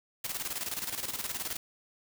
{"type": "noise with tremolo", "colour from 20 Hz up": "white", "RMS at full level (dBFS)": -34, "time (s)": [0.24, 1.57], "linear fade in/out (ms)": 5, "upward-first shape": "square", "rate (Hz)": 19, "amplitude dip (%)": 65, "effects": []}